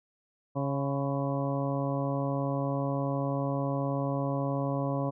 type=harmonic tone with a mistuned harmonic; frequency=138.59 Hz; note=C#3; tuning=in tune; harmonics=1 / 2 / 3 / 4 / 5 / 6 / 7 / 8; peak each=-31 / -33 / -41 / -34 / -39 / -46 / -39 / -44 dBFS; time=0.55-5.11 s; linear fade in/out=20 ms; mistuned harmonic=7; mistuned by=+47 cents; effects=none